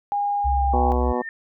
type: tone with pitch glide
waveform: sine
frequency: 814 to 803.3 Hz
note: G#5 to G5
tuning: -35 to +42 cents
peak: -20 dBFS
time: 0.12-0.92 s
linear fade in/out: 0 ms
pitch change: -23 cents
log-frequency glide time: 0.54-0.63 s
type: tone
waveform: sine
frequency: 67 Hz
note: C2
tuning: 42 cents sharp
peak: -20 dBFS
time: 0.44-1.13 s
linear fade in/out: 20 ms
type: harmonic tone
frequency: 123 Hz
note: B2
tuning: 7 cents flat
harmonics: 2 / 3 / 4 / 5 / 6 / 7 / 8 / 9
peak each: -27 / -28 / -27 / -32 / -31 / -29 / -33 / -35 dBFS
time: 0.73-1.22 s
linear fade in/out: 5 ms
type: tone with exponential growth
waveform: sine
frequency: 1811 Hz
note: A6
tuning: 49 cents sharp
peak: -27 dBFS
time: 1.01-1.29 s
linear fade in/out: 1 ms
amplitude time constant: 60 ms
effects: none

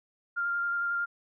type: tone with vibrato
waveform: sine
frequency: 1396.9 Hz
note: F6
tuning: in tune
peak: -27 dBFS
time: 0.36-1.06 s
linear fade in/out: 20 ms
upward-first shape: square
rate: 11 Hz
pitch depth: 9 cents each way
effects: none

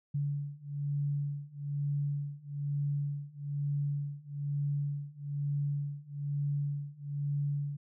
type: beating tone pair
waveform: sine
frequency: 142.9 / 144 Hz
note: D3 / D3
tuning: -47 / -34 cents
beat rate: 1.1 Hz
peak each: -35 / -34 dBFS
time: 0.14-7.77 s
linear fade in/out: 10 ms
effects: none

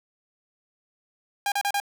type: tone bursts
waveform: sawtooth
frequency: 807 Hz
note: G#5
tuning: 50 cents flat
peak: -19 dBFS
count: 4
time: 1.46-1.801 s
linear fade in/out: 2 ms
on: 59 ms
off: 35 ms
effects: none

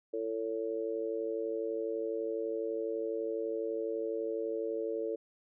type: harmonic tone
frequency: 112 Hz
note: A2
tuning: 31 cents sharp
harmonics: 3 / 4 / 5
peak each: -39 / -34 / -39 dBFS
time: 0.13-5.16 s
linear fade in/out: 10 ms
effects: none

